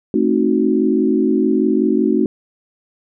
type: chord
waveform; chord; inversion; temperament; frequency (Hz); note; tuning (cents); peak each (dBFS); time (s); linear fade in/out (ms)
sine; A diminished seventh; none; equal with one note detuned; 220 / 265.3 / 311.1 / 370; A3 / C4 / Eb4 / Gb4; 0 / +24 / 0 / 0; -18; 0.14-2.26; 2
effects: none